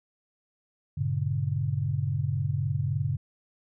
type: chord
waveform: sine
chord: G diminished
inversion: none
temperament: just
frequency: 98 / 117.6 / 141.12 Hz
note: G2 / Bb2 / Db3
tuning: 0 / +16 / +31 cents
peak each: -30 / -31 / -28 dBFS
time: 0.97-3.17 s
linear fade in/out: 10 ms
effects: none

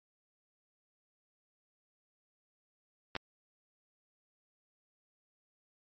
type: clicks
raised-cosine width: 0.3 ms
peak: -19 dBFS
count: 2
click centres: 3.153 / 3.164 s
effects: MP3 32 kbps

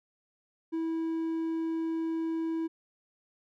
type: tone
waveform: triangle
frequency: 326 Hz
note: E4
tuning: 19 cents flat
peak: -27 dBFS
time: 0.72-2.68 s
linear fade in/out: 20 ms
effects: none

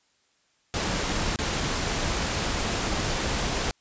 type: noise with dropouts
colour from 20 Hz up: pink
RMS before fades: -27 dBFS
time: 0.74-3.71 s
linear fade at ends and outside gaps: 0 ms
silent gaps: 1.36-1.388 s
effects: white hiss -67 dBFS RMS until 3.8 s + resampled to 16000 Hz

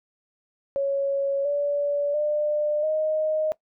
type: tone with pitch steps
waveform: sine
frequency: 554.4 / 575.9 / 598.3 / 621.6 Hz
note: C#5 / D5 / D5 / D#5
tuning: 0 / -34 / +32 / -2 cents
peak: -21 dBFS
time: 0.76-3.52 s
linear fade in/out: 0 ms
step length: 690 ms
effects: noise-tail reverb RT60 0.1 s tail -19 dB re dry

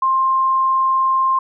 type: tone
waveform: sine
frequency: 1056 Hz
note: C6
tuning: 16 cents sharp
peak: -13 dBFS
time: 0.02-1.39 s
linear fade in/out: 5 ms
effects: none

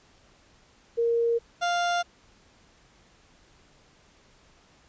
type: tone pair in turn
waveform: sine / 30% pulse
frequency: 466.2 / 698.5 Hz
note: A#4 / F5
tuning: 0 / 0 cents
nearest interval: perfect fifth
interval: 700 cents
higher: second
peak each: -21 dBFS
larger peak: neither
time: 0.97-1.39 / 1.61-2.03 s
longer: neither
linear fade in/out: 20 ms
effects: pink hiss -59 dBFS RMS until 4.88 s + resampled to 16000 Hz

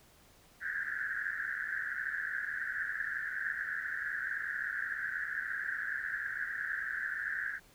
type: band-pass noise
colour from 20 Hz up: white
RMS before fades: -37 dBFS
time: 0.6-7.6 s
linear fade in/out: 50 ms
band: 1500 to 1800 Hz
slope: 96 dB/octave
effects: pink hiss -62 dBFS RMS until 7.74 s

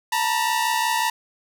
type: tone pair together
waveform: sawtooth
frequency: 896 / 961.5 Hz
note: A5 / B5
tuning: +31 / -47 cents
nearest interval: minor second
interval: 122 cents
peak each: -19 dBFS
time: 0.12-1.1 s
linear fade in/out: 5 ms
effects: none

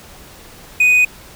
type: tone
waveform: triangle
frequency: 2489 Hz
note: D#7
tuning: in tune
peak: -7 dBFS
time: 0.8-1.05 s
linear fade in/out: 5 ms
effects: pink hiss -40 dBFS RMS until 1.35 s

